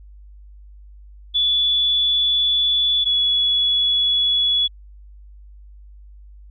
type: tone pair in turn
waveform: sine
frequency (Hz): 3442 / 3391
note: A7 / G#7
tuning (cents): -39 / +35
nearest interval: unison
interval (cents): 26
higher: first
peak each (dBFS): -15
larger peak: neither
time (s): 1.34-3.05 / 3.05-4.68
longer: first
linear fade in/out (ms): 20
effects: added 50 Hz sine -40 dBFS peak until 6.5 s